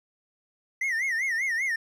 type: tone with vibrato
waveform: triangle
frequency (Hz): 1975.5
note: B6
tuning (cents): 0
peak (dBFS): -23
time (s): 0.81-1.76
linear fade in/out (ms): 5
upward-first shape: sine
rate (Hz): 5.1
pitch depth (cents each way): 170
effects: none